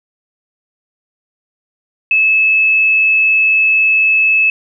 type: tone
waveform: sine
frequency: 2602 Hz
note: E7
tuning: 23 cents flat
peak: -8 dBFS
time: 2.11-4.5 s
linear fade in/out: 2 ms
effects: none